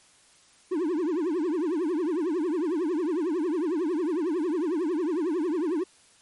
triangle tone with vibrato, 331 Hz, E4, 7 cents sharp, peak -22 dBFS, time 0.71-5.84 s, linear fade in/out 10 ms, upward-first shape triangle, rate 11 Hz, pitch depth 270 cents each way, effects white hiss -58 dBFS RMS until 6.21 s + MP3 48 kbps

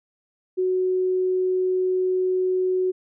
sine tone, 370 Hz, F#4, in tune, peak -19 dBFS, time 0.57-2.92 s, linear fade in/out 20 ms, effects none

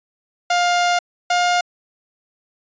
sawtooth tone pair in turn, 705 / 709.1 Hz, F5 / F5, +16 / +26 cents, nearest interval unison, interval 10 cents, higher second, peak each -11 dBFS, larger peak neither, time 0.5-0.99 / 1.3-1.61 s, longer first, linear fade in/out 5 ms, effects resampled to 16000 Hz

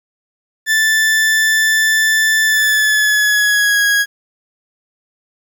40% pulse tone with pitch glide, 1760 to 1651.7 Hz, A6 to G#6, 0 to -10 cents, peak -10 dBFS, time 0.66-4.06 s, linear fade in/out 50 ms, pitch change -110 cents, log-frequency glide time 2.44-3.82 s, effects 8-bit

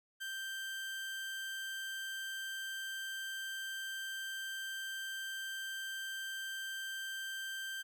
30% pulse tone, 1568 Hz, G6, in tune, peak -37 dBFS, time 0.2-7.83 s, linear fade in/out 20 ms, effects none

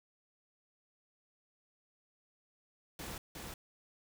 pink noise with echo, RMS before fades -44 dBFS, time 2.99-3.18 s, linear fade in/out 2 ms, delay 360 ms, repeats 1, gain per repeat -2 dB, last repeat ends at 3.54 s, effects none

